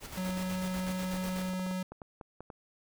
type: noise with tremolo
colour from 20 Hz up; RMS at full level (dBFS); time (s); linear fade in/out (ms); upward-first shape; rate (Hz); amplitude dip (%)
pink; -42; 0-1.52; 50; square; 8.1; 50
type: tone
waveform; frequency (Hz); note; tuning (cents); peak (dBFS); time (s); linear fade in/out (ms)
square; 185; F#3; 0; -33; 0.17-1.83; 5
type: clicks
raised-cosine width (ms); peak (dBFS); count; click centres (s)
1; -30; 10; 1.389 / 1.535 / 1.595 / 1.665 / 1.712 / 1.92 / 2.018 / 2.212 / 2.406 / 2.502
effects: none